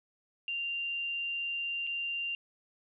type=tone with dropouts; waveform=sine; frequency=2782 Hz; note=F7; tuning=7 cents flat; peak=-32 dBFS; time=0.48-2.35 s; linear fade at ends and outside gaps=1 ms; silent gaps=1.868-1.872 s; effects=none